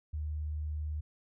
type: tone with vibrato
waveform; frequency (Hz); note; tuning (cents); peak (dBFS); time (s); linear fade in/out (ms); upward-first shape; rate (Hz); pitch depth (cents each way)
sine; 76; D#2; -40; -33; 0.13-1.01; 10; sine; 18; 8
effects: none